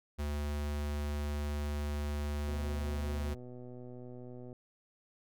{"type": "tone", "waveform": "square", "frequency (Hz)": 73.42, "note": "D2", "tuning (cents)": 0, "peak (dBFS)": -34, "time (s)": [0.18, 3.35], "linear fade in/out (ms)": 20}
{"type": "click train", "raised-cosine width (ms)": 2, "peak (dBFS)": -36, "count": 255, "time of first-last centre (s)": [2.48, 4.528], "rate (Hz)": 124}
{"effects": []}